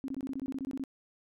sine tone bursts, 267.8 Hz, C4, 40 cents sharp, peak -33 dBFS, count 13, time 0.04-0.838 s, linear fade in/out 0 ms, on 42 ms, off 21 ms, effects none

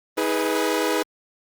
sawtooth chord, G# minor, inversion second, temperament equal with one note detuned, 318.6 / 415.3 / 493.9 Hz, D#4 / G#4 / B4, +41 / 0 / 0 cents, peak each -21 dBFS, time 0.17-1.03 s, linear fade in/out 10 ms, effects Opus 24 kbps

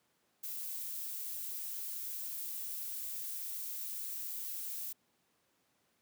violet noise, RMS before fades -41 dBFS, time 0.43-4.93 s, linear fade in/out 10 ms, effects pink hiss -75 dBFS RMS until 6.01 s + high-pass 150 Hz 12 dB/octave

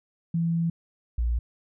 sine tone pair in turn, 167.1 / 58.69 Hz, E3 / A#1, +24 / +12 cents, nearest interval octave + tritone, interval 1812 cents, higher first, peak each -22 dBFS, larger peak neither, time 0.34-0.7 / 1.18-1.39 s, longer first, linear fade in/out 5 ms, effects none

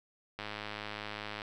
click train, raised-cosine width 0.3 ms, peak -23 dBFS, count 109, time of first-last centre 0.39-1.419 s, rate 105 Hz, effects none

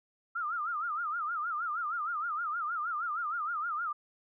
sine tone with vibrato, 1301 Hz, E6, 23 cents flat, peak -31 dBFS, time 0.35-3.93 s, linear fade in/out 10 ms, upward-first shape sine, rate 6.4 Hz, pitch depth 160 cents each way, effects none

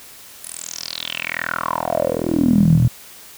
10% pulse tone with band-pass filter sweep, 41.2 Hz, E1, in tune, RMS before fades -19 dBFS, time 0.42-2.88 s, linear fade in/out 10 ms, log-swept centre 11000 to 120 Hz, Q 6.9, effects white hiss -41 dBFS RMS until 3.37 s

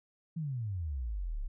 sine exponential sweep, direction down, 170 to 30.87 Hz, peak -33 dBFS, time 0.36-1.48 s, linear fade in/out 10 ms, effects none

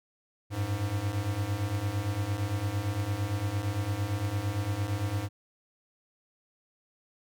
square beating tone pair, 96 / 104.8 Hz, G2 / G#2, -36 / +16 cents, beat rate 8.8 Hz, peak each -34 / -31 dBFS, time 0.5-5.29 s, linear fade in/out 50 ms, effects none

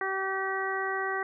harmonic tone, 384.6 Hz, G4, 33 cents flat, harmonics 1 / 2 / 3 / 4 / 5, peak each -34 / -35 / -35 / -35 / -34 dBFS, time 0.01-1.23 s, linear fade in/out 2 ms, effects none

